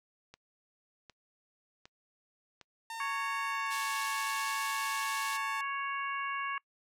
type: click train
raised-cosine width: 0.2 ms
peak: -33 dBFS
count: 4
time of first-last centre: 0.34-2.613 s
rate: 1.32 Hz
type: tone with pitch glide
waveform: sawtooth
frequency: 909 to 887.2 Hz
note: A#5 to A5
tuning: -44 to +14 cents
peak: -35 dBFS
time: 2.9-5.61 s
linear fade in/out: 2 ms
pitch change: -42 cents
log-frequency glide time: 3.42-3.94 s
type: harmonic tone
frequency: 555 Hz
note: C#5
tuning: 2 cents sharp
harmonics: 2 / 3 / 4 / 5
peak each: -35 / -39 / -41 / -43 dBFS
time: 3-6.58 s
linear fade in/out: 2 ms
type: high-pass noise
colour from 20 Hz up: pink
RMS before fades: -41 dBFS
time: 3.7-5.38 s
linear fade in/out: 20 ms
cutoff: 3000 Hz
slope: 24 dB/octave
effects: noise-tail reverb RT60 0.1 s tail -26 dB re dry + low-pass 12000 Hz 12 dB/octave